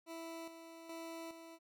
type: tone with tremolo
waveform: 20% pulse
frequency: 329.6 Hz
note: E4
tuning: in tune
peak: -40 dBFS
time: 0.06-1.59 s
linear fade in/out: 50 ms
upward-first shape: square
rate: 1.2 Hz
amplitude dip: 55%
effects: none